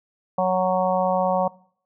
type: harmonic tone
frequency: 185 Hz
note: F#3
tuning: in tune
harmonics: 1 / 3 / 4 / 5 / 6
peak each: -27 / -22 / -23 / -27 / -29 dBFS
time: 0.38-1.48 s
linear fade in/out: 5 ms
effects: noise-tail reverb RT60 0.6 s tail -22 dB re dry